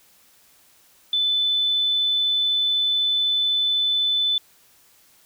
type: tone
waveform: sine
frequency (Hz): 3508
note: A7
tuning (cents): -6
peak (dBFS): -18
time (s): 1.13-4.38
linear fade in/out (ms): 2
effects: white hiss -56 dBFS RMS until 5.25 s